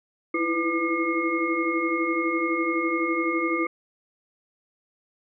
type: tone cluster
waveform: sine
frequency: 322.6 / 334.5 / 499.4 / 1201 / 2155 Hz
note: E4 / E4 / B4 / D6 / C#7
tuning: -37 / +25 / +19 / +38 / -49 cents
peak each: -31 / -26 / -32 / -29 / -28 dBFS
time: 0.34-3.67 s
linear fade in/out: 5 ms
effects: none